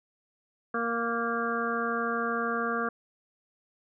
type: harmonic tone with a mistuned harmonic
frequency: 233.1 Hz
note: A#3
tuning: in tune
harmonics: 1 / 2 / 3 / 5 / 6 / 7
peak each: -34 / -33 / -37 / -32 / -34 / -36 dBFS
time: 0.74-2.89 s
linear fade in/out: 5 ms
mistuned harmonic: 7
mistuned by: -17 cents
effects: none